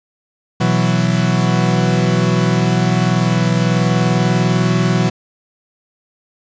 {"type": "chord", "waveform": "40% pulse", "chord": "B suspended fourth", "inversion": "none", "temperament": "equal", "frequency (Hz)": [123.47, 164.81, 185], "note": ["B2", "E3", "F#3"], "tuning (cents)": [0, 0, 0], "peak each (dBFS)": -16, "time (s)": [0.6, 5.1], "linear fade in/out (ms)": 10, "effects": ["resampled to 16000 Hz", "8-bit"]}